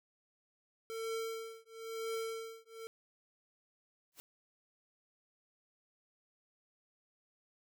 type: tone with tremolo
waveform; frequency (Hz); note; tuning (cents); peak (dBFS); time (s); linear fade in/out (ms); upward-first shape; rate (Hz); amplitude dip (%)
square; 450.8; A4; +42; -36; 0.9-2.87; 0; triangle; 1; 100
type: noise with exponential growth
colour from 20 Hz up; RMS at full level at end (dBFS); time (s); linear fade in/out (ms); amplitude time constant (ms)
white; -48; 4.12-4.2; 0; 16
effects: none